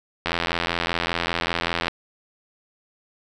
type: click train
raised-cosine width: 0.3 ms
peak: -6 dBFS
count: 139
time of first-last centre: 0.26-1.882 s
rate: 85.1 Hz
effects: none